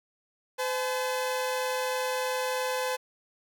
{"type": "tone pair together", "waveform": "sawtooth", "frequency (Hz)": [510, 857.7], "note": ["C5", "A5"], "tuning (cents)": [-44, -44], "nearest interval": "major sixth", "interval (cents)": 900, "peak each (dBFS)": [-25, -30], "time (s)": [0.58, 2.97], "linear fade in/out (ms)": 20, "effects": []}